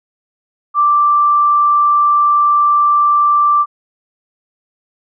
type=tone; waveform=sine; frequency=1174.7 Hz; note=D6; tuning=in tune; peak=-8 dBFS; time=0.74-3.66 s; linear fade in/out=50 ms; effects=none